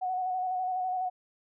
sine tone with vibrato, 739 Hz, F#5, 2 cents flat, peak -28 dBFS, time 0.01-1.1 s, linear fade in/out 20 ms, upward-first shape square, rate 12 Hz, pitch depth 23 cents each way, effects none

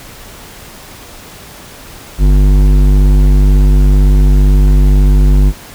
sine tone with hard clipping, 49 Hz, G1, in tune, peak -6 dBFS, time 2.18-5.53 s, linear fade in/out 50 ms, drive 12 dB, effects pink hiss -33 dBFS RMS until 5.74 s

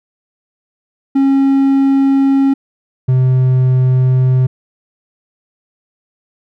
triangle tone pair in turn, 272.6 / 128.65 Hz, C#4 / C3, -29 / -29 cents, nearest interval octave + minor second, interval 1300 cents, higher first, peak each -6 dBFS, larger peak neither, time 1.15-2.54 / 3.08-4.47 s, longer neither, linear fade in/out 10 ms, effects none

